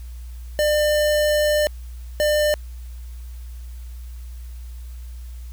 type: tone pair in turn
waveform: square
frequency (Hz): 599 / 599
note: D5 / D5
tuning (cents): +34 / +34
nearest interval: unison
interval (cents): 0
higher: neither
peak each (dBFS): -17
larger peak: neither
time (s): 0.59-1.67 / 2.2-2.54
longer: first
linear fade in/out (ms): 0
effects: added 60 Hz sine -32 dBFS peak until 5.52 s + white hiss -53 dBFS RMS until 5.52 s